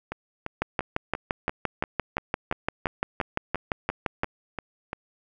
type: two click trains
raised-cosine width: 0.5 ms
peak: -16 / -9 dBFS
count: 15 / 22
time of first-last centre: 0.12-4.931 / 0.62-4.234 s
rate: 2.91 / 5.81 Hz
effects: none